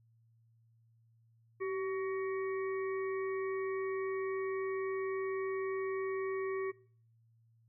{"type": "harmonic tone with a mistuned harmonic", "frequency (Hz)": 374.7, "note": "F#4", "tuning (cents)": 22, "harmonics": [1, 3, 5, 6], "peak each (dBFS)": [-34, -44, -48, -50], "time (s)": [1.6, 6.72], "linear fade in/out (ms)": 20, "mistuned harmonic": 1, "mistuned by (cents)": 43, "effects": ["noise-tail reverb RT60 0.5 s tail -20 dB re dry", "added 114 Hz sine -65 dBFS peak until 7.68 s"]}